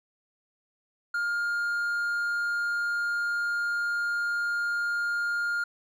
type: tone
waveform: triangle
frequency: 1411 Hz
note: F6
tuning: 17 cents sharp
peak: -24 dBFS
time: 1.14-5.64 s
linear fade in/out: 5 ms
effects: none